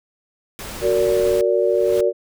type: noise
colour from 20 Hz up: pink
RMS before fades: -32 dBFS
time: 0.59-1.41 s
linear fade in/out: 0 ms
type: chord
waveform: sine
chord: Gb augmented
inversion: none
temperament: just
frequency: 370 / 462.5 / 578.1 Hz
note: Gb4 / Bb4 / D5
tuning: 0 / -14 / -27 cents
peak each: -19 dBFS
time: 0.81-2.13 s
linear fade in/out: 50 ms
type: noise with exponential growth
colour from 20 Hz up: pink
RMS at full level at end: -31 dBFS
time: 1.36-2.01 s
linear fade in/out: 5 ms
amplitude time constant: 140 ms
effects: none